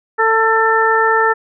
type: harmonic tone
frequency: 446.1 Hz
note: A4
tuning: 24 cents sharp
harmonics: 1 / 2 / 3 / 4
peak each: -16 / -16 / -16 / -16 dBFS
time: 0.18-1.34 s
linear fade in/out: 20 ms
effects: none